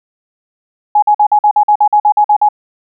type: tone bursts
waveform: sine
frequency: 837 Hz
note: G#5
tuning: 13 cents sharp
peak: -5 dBFS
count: 13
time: 0.95-2.488 s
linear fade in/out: 5 ms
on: 74 ms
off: 48 ms
effects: none